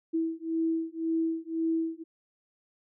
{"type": "beating tone pair", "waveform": "sine", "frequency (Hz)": [325.3, 327.2], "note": ["E4", "E4"], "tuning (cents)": [-23, -13], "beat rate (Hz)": 1.9, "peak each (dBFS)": -30, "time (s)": [0.13, 2.04], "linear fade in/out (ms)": 20, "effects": []}